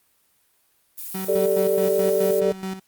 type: noise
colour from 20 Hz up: violet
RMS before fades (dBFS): -33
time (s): 0.97-2.41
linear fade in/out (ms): 20
type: tone with tremolo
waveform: 35% pulse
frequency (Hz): 189.7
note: F#3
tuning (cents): +43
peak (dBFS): -25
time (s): 1.14-2.8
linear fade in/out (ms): 10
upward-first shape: square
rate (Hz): 4.7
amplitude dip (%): 65
type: chord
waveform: sine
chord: G suspended second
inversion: none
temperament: equal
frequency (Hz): 392 / 440 / 587.3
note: G4 / A4 / D5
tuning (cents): 0 / 0 / 0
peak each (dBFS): -22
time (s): 1.28-2.52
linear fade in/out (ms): 10
effects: white hiss -64 dBFS RMS until 2.87 s + Opus 32 kbps